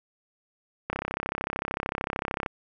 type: click train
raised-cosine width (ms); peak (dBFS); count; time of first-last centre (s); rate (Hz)
0.5; -13; 53; 0.9-2.462; 33.3
effects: none